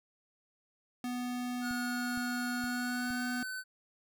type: tone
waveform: square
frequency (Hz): 246.8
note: B3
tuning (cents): -1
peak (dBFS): -35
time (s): 1.04-3.43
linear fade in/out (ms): 2
type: tone with pitch glide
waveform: square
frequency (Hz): 1446 to 1515.3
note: F#6 to F#6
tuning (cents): -40 to +41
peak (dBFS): -38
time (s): 1.61-3.64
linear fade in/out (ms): 50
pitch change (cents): +81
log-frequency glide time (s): 2.61-3.23
type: click train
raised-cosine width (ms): 5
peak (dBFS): -37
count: 4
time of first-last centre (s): 1.71-3.105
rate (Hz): 2.15
effects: none